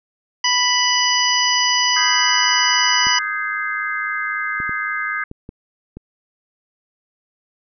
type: harmonic tone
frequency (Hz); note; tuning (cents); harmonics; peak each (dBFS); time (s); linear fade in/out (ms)
987.8; B5; 0; 1 / 2 / 3 / 5 / 6; -21 / -21 / -20 / -20 / -23; 0.44-3.19; 5
type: chord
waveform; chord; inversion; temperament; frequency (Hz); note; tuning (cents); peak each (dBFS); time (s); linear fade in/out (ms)
sine; Ab major seventh; second; just; 1245.9 / 1557.4 / 1661.2 / 2077; Eb6 / G6 / Ab6 / C7; +2 / -12 / 0 / -13; -26; 1.96-5.24; 5
type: clicks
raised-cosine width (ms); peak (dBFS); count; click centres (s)
3; -20; 6; 3.069 / 4.602 / 4.694 / 5.314 / 5.491 / 5.97
effects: none